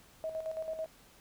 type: tone with tremolo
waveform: sine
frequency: 638 Hz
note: D#5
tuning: 43 cents sharp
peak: -33 dBFS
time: 0.24-0.86 s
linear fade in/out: 0 ms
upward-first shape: square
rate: 9.1 Hz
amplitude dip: 60%
effects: pink hiss -60 dBFS RMS until 1.2 s